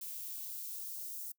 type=noise with high-pass filter sweep; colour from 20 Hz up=violet; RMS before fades=-43 dBFS; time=0.01-1.32 s; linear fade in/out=5 ms; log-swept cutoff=2100 to 6000 Hz; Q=0.92; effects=noise-tail reverb RT60 0.1 s tail -24 dB re dry